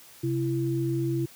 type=tone pair together; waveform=sine; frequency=132.72 / 334.8 Hz; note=C3 / E4; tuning=+25 / +27 cents; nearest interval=octave + major third; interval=1602 cents; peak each=-27 dBFS; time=0.23-1.26 s; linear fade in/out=10 ms; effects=white hiss -51 dBFS RMS until 1.35 s + high-pass 60 Hz 12 dB/octave